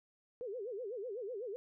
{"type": "tone with vibrato", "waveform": "sine", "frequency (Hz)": 446.8, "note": "A4", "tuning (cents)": 27, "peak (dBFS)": -39, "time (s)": [0.41, 1.56], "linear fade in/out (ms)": 0, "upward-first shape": "sine", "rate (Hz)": 8, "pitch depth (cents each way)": 250, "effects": []}